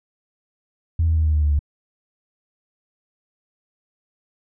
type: tone with pitch steps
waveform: sine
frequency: 82.41 / 80.67 / 78.96 / 77.29 / 75.66 / 74.06 / 72.49 Hz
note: E2 / E2 / D#2 / D#2 / D#2 / D2 / D2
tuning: 0 / -37 / +26 / -11 / -48 / +15 / -22 cents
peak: -14 dBFS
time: 0.99-1.592 s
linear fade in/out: 5 ms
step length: 86 ms
effects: tanh soft clip ceiling -11 dBFS